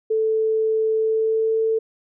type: tone with pitch glide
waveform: sine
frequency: 440 to 444.9 Hz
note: A4 to A4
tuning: 0 to +19 cents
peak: -17 dBFS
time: 0.1-1.79 s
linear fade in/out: 10 ms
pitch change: +19 cents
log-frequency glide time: 0.95-1.58 s
effects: none